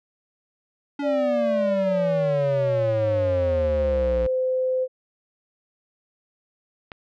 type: exponential sweep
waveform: square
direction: down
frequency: 287.4 to 58.27 Hz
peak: -26 dBFS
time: 0.99-4.27 s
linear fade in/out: 5 ms
type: tone with pitch glide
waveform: sine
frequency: 587.3 to 514.2 Hz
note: D5 to C5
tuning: 0 to -30 cents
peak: -20 dBFS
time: 1.02-4.88 s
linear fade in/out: 50 ms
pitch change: -230 cents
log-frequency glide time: 1.58-4.37 s
type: click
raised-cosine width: 0.3 ms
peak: -19 dBFS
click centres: 6.918 s
effects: low-pass 3000 Hz 12 dB/octave

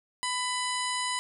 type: harmonic tone with a mistuned harmonic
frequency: 997 Hz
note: B5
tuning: 16 cents sharp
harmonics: 1 / 2 / 3 / 4 / 5 / 7 / 8 / 9 / 10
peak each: -32 / -35 / -37 / -38 / -39 / -40 / -41 / -42 / -42 dBFS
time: 0.23-1.19 s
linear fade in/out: 0 ms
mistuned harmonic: 8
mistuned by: +52 cents
effects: none

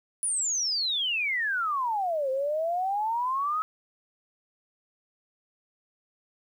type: exponential two-way sweep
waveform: sine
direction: down then up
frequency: 10010 to 517 to 1291 Hz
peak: -25 dBFS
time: 0.23-3.62 s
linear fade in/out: 0 ms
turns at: 2.3 s
effects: 10-bit

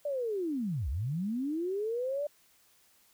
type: linear two-way sweep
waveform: sine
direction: down then up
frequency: 596 to 58.27 to 596 Hz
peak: -30 dBFS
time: 0.05-2.27 s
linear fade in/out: 5 ms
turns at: 0.89 s
effects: white hiss -65 dBFS RMS until 3.13 s

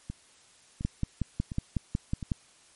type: two click trains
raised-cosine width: 5 ms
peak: -23 / -15 dBFS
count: 4 / 9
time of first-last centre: 0.1-2.228 / 0.85-2.318 s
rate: 1.41 / 5.45 Hz
effects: white hiss -59 dBFS RMS until 2.75 s + MP3 48 kbps

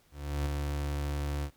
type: tone with ADSR envelope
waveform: 35% pulse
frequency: 72.2 Hz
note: D2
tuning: 29 cents flat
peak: -26 dBFS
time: 0.11-1.51 s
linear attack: 350 ms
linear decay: 5 ms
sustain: -3 dB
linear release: 75 ms
effects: pink hiss -66 dBFS RMS until 1.56 s

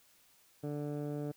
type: tone with low-pass filter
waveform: 15% pulse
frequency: 146.83 Hz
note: D3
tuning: in tune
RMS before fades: -38 dBFS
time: 0.63-1.32 s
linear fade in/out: 10 ms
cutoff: 630 Hz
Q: 0.75
effects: white hiss -66 dBFS RMS until 1.36 s

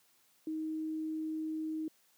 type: tone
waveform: sine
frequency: 314.6 Hz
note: D#4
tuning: 19 cents sharp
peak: -34 dBFS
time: 0.47-1.88 s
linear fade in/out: 2 ms
effects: white hiss -69 dBFS RMS until 2.17 s + high-pass 150 Hz 12 dB/octave

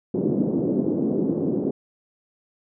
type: band-pass noise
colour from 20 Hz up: pink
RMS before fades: -23 dBFS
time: 0.14-1.71 s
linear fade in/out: 5 ms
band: 190 to 410 Hz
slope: 24 dB/octave
effects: none

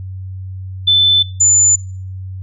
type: tone pair in turn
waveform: sine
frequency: 3520 / 7040 Hz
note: A7 / A8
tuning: 0 / 0 cents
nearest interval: octave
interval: 1200 cents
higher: second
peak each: -7 dBFS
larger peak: neither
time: 0.87-1.23 / 1.4-1.76 s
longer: neither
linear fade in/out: 10 ms
effects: noise-tail reverb RT60 0.5 s tail -24 dB re dry + added 94 Hz sine -24 dBFS peak until 2.42 s

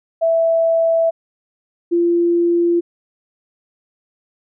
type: tone pair in turn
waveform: sine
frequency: 659.3 / 343.6 Hz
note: E5 / F4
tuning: 0 / -28 cents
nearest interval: major seventh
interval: 1128 cents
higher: first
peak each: -12 dBFS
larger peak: neither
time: 0.21-1.11 / 1.91-2.81 s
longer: neither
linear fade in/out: 20 ms
effects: none

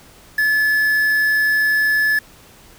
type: tone with quantisation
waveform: triangle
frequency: 1724 Hz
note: A6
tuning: 36 cents flat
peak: -12 dBFS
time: 0.38-2.19 s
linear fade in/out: 5 ms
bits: 5
effects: pink hiss -46 dBFS RMS until 2.78 s

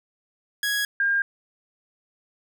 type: tone pair in turn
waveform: sawtooth / sine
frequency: 1663 / 1608.2 Hz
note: G#6 / G6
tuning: +2 / +44 cents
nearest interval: minor second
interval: 58 cents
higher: first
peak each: -19 dBFS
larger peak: neither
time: 0.63-0.85 / 1-1.22 s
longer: neither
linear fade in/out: 2 ms
effects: none

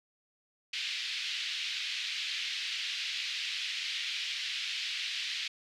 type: band-pass noise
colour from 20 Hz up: white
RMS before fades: -36 dBFS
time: 0.73-5.48 s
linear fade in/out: 5 ms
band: 2200 to 4100 Hz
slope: 24 dB/octave
effects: none

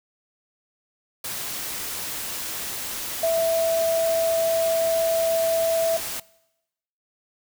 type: tone in noise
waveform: sine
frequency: 659.3 Hz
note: E5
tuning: in tune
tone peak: -18 dBFS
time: 3.23-5.97 s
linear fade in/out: 5 ms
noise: white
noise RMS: -31 dBFS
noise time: 1.24-6.2 s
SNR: +10 dB
effects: noise-tail reverb RT60 0.9 s tail -22 dB re dry

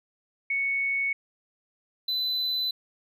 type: tone pair in turn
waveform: sine / triangle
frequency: 2217 / 4011 Hz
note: C#7 / B7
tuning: 0 / +26 cents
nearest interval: minor seventh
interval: 1026 cents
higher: second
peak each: -24 dBFS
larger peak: neither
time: 0.5-1.13 / 2.08-2.71 s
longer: neither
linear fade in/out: 5 ms
effects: none

